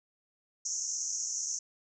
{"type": "band-pass noise", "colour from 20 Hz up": "white", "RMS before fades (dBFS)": -35, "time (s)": [0.65, 1.59], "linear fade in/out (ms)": 5, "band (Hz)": [5700, 6900], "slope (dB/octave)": 96, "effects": []}